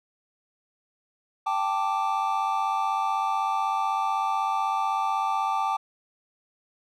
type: chord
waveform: triangle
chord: G suspended second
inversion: none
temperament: equal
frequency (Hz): 784 / 880 / 1174.7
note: G5 / A5 / D6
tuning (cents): 0 / 0 / 0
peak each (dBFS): -26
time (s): 1.46-5.77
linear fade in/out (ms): 10
effects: none